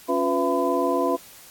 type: tone cluster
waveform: sine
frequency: 277.6 / 356.2 / 498.3 / 672 / 1008 Hz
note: C#4 / F4 / B4 / E5 / B5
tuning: +3 / +34 / +15 / +33 / +35 cents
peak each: -26 dBFS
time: 0.08-1.17 s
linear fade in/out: 20 ms
effects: white hiss -47 dBFS RMS until 1.5 s + AAC 64 kbps